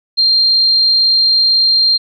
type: tone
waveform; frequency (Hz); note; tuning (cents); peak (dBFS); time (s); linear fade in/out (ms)
sine; 4186; C8; 0; -8; 0.17-1.98; 20
effects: none